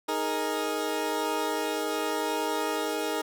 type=chord; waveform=20% pulse; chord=D# suspended fourth; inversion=none; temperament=equal; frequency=311.1 / 415.3 / 466.2 Hz; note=D#4 / G#4 / A#4; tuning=0 / 0 / 0 cents; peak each=-27 dBFS; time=0.08-3.22 s; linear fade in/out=10 ms; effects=none